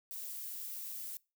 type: noise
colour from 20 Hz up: violet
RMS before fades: -43 dBFS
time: 0.11-1.17 s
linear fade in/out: 0 ms
effects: noise-tail reverb RT60 0.3 s tail -24 dB re dry